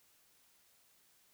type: silence
effects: white hiss -69 dBFS RMS until 1.33 s